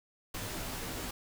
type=noise with comb filter; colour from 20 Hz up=pink; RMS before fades=-39 dBFS; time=0.34-1.11 s; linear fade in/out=5 ms; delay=14 ms; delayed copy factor=-0.65; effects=none